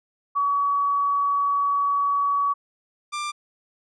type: tone pair in turn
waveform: sine / sawtooth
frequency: 1133 / 1187.1 Hz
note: C#6 / D6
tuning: +37 / +18 cents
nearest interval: minor second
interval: 81 cents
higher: second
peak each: -19 / -23 dBFS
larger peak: first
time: 0.35-2.54 / 3.12-3.32 s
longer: first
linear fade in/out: 20 ms
effects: resampled to 22050 Hz